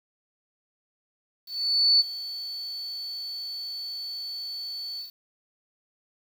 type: tone with ADSR envelope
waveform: sine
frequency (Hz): 4472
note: C#8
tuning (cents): +14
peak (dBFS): -15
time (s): 1.46-5.12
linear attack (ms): 540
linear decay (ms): 24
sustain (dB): -17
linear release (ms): 130
effects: 8-bit